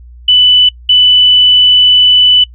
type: tone pair in turn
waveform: sine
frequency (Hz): 2987 / 2987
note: F#7 / F#7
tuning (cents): +16 / +16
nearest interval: unison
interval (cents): 0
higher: neither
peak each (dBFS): -3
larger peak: neither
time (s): 0.28-0.69 / 0.89-2.44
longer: second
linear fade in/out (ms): 5
effects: noise-tail reverb RT60 0.1 s tail -24 dB re dry + added 60 Hz sine -31 dBFS peak until 2.54 s